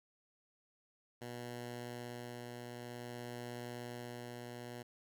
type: tone with tremolo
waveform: 10% pulse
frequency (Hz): 121.1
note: B2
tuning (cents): -34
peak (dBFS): -35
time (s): 1.21-4.83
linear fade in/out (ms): 10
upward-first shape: sine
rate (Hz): 0.53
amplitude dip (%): 25
effects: none